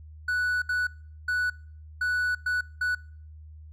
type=tone bursts at uneven times; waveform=triangle; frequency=1480 Hz; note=F#6; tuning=in tune; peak=-22 dBFS; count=6; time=0.28-0.62 / 0.69-0.87 / 1.28-1.5 / 2.01-2.35 / 2.46-2.61 / 2.81-2.95 s; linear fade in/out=5 ms; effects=noise-tail reverb RT60 0.6 s tail -26 dB re dry + added 77 Hz sine -43 dBFS peak until 3.72 s